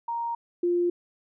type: tone pair in turn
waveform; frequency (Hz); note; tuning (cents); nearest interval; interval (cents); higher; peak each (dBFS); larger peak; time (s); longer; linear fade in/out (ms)
sine; 934 / 349.9; A#5 / F4; +3 / +3; octave + perfect fourth; 1700; first; -27 / -21; second; 0.08-0.35 / 0.63-0.9; neither; 5
effects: none